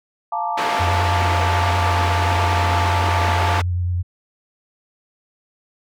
sine chord, Bb major seventh, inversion second, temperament equal with one note detuned, 698.5 / 873.9 / 932.3 / 1174.7 Hz, F5 / A5 / Bb5 / D6, 0 / -12 / 0 / 0 cents, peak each -26 / -23 / -28 / -28 dBFS, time 0.32-3.6 s, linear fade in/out 5 ms
white band-pass noise, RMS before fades -24 dBFS, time 0.57-3.62 s, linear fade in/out 10 ms, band 230 to 2000 Hz, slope 12 dB/octave
sine tone with vibrato, 88.9 Hz, F2, 31 cents sharp, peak -18 dBFS, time 0.79-4.03 s, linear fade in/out 20 ms, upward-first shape sine, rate 9.4 Hz, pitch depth 25 cents each way
effects none

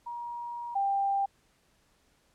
sine tone pair in turn, 951 / 791.6 Hz, A#5 / G5, +34 / +17 cents, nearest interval minor third, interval 317 cents, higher first, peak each -35 / -25 dBFS, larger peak second, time 0.06-0.75 / 0.75-1.26 s, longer first, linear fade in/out 10 ms, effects pink hiss -68 dBFS RMS until 2.34 s + low-pass 11000 Hz 12 dB/octave

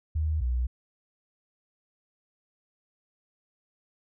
sine tone pair in turn, 77.78 / 61.58 Hz, D#2 / B1, 0 / -4 cents, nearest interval major third, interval 404 cents, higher first, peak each -24 dBFS, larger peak neither, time 0.15-0.41 / 0.41-0.67 s, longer neither, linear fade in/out 10 ms, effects none

